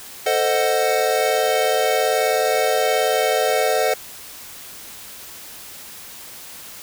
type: chord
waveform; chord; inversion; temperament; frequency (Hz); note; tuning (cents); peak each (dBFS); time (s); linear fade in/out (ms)
square; A diminished seventh; none; equal with one note detuned; 444.6 / 523.3 / 622.3 / 740; A4 / C5 / Eb5 / Gb5; +18 / 0 / 0 / 0; -23; 0.26-3.94; 5
effects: white hiss -38 dBFS RMS until 6.82 s